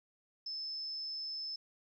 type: tone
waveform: sine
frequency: 5250 Hz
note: E8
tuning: 8 cents flat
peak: -38 dBFS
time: 0.46-1.56 s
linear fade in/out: 5 ms
effects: 13-bit